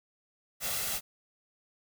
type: noise with comb filter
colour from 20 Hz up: white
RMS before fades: -33 dBFS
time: 0.6-1.01 s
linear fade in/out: 50 ms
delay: 1.5 ms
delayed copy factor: +0.5
effects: none